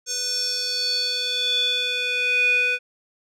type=tone with band-pass filter sweep; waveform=square; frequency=495 Hz; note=B4; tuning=4 cents sharp; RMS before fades=-23 dBFS; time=0.06-2.79 s; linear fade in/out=50 ms; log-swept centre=6200 to 2200 Hz; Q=7.1; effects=none